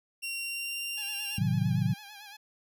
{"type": "tone with pitch glide", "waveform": "sawtooth", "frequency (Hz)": [2750, 2779], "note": ["F7", "F7"], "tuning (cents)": [-27, -9], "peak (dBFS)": -30, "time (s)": [0.22, 1.39], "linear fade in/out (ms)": 20, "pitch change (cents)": 18, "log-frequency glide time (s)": [0.37, 0.81]}
{"type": "tone with vibrato", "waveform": "10% pulse", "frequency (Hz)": 824, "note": "G#5", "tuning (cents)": -14, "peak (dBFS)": -37, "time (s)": [0.97, 2.37], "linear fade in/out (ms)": 10, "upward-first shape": "sine", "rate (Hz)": 8.9, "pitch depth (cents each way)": 67}
{"type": "chord", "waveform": "sine", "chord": "A diminished seventh", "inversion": "none", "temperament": "equal", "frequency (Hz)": [110, 130.81, 155.56, 185], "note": ["A2", "C3", "Eb3", "Gb3"], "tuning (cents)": [0, 0, 0, 0], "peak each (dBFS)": -30, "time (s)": [1.38, 1.94], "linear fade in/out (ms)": 5}
{"effects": []}